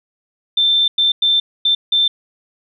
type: tone bursts at uneven times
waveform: sine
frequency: 3561 Hz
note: A7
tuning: 20 cents sharp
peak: -11 dBFS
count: 5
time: 0.57-0.88 / 0.98-1.12 / 1.22-1.4 / 1.65-1.75 / 1.92-2.08 s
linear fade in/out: 5 ms
effects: none